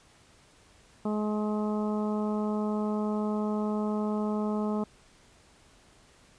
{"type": "harmonic tone", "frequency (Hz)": 211.5, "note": "G#3", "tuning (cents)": 32, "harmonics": [1, 2, 3, 4, 5, 6], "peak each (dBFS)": [-28, -34, -38, -40, -42, -44], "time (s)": [1.05, 4.84], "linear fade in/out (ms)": 5, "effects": ["pink hiss -59 dBFS RMS until 6.38 s", "resampled to 22050 Hz"]}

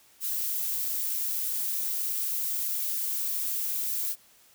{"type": "noise", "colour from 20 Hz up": "violet", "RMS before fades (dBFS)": -30, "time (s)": [0.2, 4.16], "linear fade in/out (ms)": 50, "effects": ["white hiss -59 dBFS RMS until 4.54 s"]}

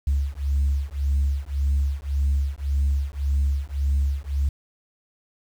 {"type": "beating tone pair", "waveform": "sine", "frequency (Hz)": [68.9, 70.7], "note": ["C#2", "C#2"], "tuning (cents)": [-10, 35], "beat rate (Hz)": 1.8, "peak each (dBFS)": -22, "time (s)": [0.07, 4.49], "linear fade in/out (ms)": 5, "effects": ["tanh soft clip ceiling -15 dBFS", "8-bit"]}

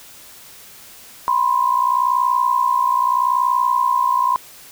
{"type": "tone pair together", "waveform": "sine", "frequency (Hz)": [985.7, 1046.5], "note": ["B5", "C6"], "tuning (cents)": [-4, 0], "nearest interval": "minor second", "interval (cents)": 104, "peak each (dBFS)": -17, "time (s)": [1.28, 4.36], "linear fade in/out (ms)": 0, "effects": ["white hiss -42 dBFS RMS until 4.71 s"]}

